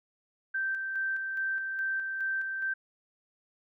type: tone with tremolo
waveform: sine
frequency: 1561 Hz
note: G6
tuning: 8 cents flat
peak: -28 dBFS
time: 0.54-2.74 s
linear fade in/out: 10 ms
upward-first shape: square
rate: 2.4 Hz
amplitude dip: 35%
effects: none